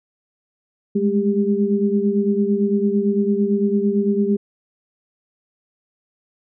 sine tone cluster, 201.9 / 210.8 / 398.5 Hz, G#3 / G#3 / G4, -49 / +26 / +28 cents, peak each -20 dBFS, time 0.95-4.37 s, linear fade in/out 10 ms, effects none

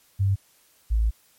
sine tone pair in turn, 98 / 55 Hz, G2 / A1, 0 / 0 cents, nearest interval minor seventh, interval 1000 cents, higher first, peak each -18 dBFS, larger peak neither, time 0.19-0.36 / 0.9-1.11 s, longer second, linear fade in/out 20 ms, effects white hiss -60 dBFS RMS until 1.38 s + MP3 64 kbps

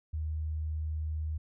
sine tone, 77.78 Hz, D#2, in tune, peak -31 dBFS, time 0.13-1.38 s, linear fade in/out 10 ms, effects none

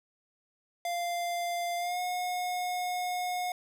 square tone with pitch glide, 695 to 722.4 Hz, F5 to F#5, -9 to -42 cents, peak -31 dBFS, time 0.85-3.52 s, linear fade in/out 2 ms, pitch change +67 cents, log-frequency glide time 1.77-2 s, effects none

